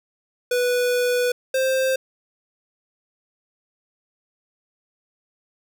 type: tone pair in turn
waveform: square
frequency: 492.2 / 525.4 Hz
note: B4 / C5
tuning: -6 / +7 cents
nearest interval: minor second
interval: 113 cents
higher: second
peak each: -19 dBFS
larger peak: neither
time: 0.51-1.32 / 1.54-1.96 s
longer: first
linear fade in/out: 5 ms
effects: none